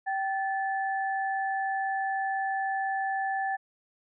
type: tone pair together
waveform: sine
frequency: 776 / 1742 Hz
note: G5 / A6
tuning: -18 / -18 cents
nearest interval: octave + major second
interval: 1400 cents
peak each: -28 / -33 dBFS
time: 0.06-3.57 s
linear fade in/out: 20 ms
effects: none